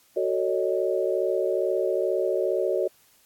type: chord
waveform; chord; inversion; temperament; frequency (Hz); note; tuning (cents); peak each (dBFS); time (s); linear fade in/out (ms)
sine; D# half-diminished seventh; first; just; 373.4 / 448 / 560 / 622.3; F#4 / A4 / C#5 / D#5; +16 / +31 / +18 / 0; -26 / -29 / -27 / -29; 0.16-2.88; 10
effects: white hiss -60 dBFS RMS until 3.25 s + AAC 64 kbps